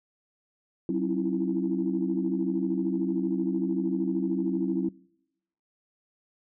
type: tone cluster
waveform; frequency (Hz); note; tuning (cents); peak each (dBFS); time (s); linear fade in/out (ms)
sine; 189.3 / 268.7 / 323.3 / 336.4; F#3 / C4 / E4 / E4; +40 / +46 / -34 / +35; -30; 0.89-4.89; 2
effects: noise-tail reverb RT60 0.8 s tail -23 dB re dry + tanh soft clip ceiling -15 dBFS